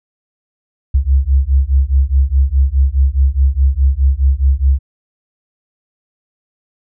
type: beating tone pair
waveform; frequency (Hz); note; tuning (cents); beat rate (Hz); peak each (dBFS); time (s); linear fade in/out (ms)
sine; 65.41 / 70.21; C2 / C#2; 0 / +23; 4.8; -12; 0.94-4.79; 10
effects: none